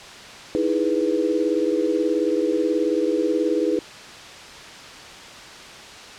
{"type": "chord", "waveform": "sine", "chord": "E major seventh", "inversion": "third", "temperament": "equal", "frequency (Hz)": [311.1, 329.6, 415.3, 493.9], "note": ["D#4", "E4", "G#4", "B4"], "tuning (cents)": [0, 0, 0, 0], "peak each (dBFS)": -24, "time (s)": [0.55, 3.79], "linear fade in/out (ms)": 0, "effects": ["white hiss -39 dBFS RMS until 6.18 s", "low-pass 5000 Hz 12 dB/octave"]}